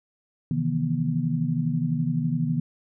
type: tone cluster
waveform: sine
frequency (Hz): 130 / 157.5 / 169.5 / 240.5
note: C3 / D#3 / E3 / B3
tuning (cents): -11 / +21 / +49 / -46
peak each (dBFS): -30 / -25 / -30 / -28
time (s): 0.51-2.6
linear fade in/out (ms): 2
effects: none